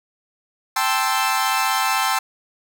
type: chord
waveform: sawtooth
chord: A minor seventh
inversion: third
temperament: equal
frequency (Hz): 784 / 880 / 1046.5 / 1318.5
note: G5 / A5 / C6 / E6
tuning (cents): 0 / 0 / 0 / 0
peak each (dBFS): -20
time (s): 0.76-2.19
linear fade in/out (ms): 5
effects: none